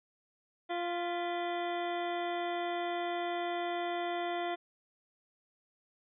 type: harmonic tone with a mistuned harmonic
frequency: 348.1 Hz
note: F4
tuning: 6 cents flat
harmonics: 1 / 2 / 3 / 4 / 5 / 6 / 7 / 9 / 10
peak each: -37 / -35 / -45 / -46 / -49 / -45 / -52 / -50 / -49 dBFS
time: 0.69-4.56 s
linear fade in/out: 20 ms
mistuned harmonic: 6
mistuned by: -77 cents
effects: none